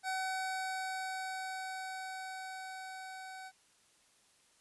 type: tone with level ramp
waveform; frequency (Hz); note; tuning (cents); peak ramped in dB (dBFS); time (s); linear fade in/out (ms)
25% pulse; 756; F#5; +37; -30 to -42; 0.03-3.52; 50
effects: white hiss -68 dBFS RMS until 4.6 s + resampled to 24000 Hz